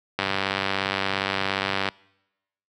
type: click train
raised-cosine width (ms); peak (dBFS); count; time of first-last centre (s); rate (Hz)
0.3; -7; 166; 0.19-1.888; 97.2
effects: noise-tail reverb RT60 0.9 s tail -25 dB re dry + high-pass 100 Hz 12 dB/octave